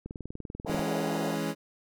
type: click train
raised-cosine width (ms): 3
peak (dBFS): -25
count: 16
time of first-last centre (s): 0.06-0.795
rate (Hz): 20.4
type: band-pass noise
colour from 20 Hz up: white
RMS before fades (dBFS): -36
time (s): 0.65-1.36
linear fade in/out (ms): 20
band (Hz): 350 to 860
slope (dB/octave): 48
type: chord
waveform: 25% pulse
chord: C# minor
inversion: first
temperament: equal with one note detuned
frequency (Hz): 164.81 / 209.7 / 277.2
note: E3 / G#3 / C#4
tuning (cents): 0 / +17 / 0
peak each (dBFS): -30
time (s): 0.66-1.55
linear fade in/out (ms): 50
effects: none